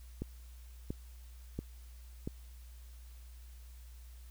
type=click train; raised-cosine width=3 ms; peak=-24 dBFS; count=4; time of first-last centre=0.22-2.275 s; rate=1.46 Hz; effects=added 60 Hz sine -49 dBFS peak until 4.3 s + white hiss -64 dBFS RMS until 4.3 s